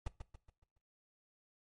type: noise with echo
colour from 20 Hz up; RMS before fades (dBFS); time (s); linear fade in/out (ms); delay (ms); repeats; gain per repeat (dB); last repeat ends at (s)
brown; -37; 0.06-0.08; 5; 140; 5; -7; 0.78
effects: noise-tail reverb RT60 0.3 s tail -19 dB re dry + MP3 48 kbps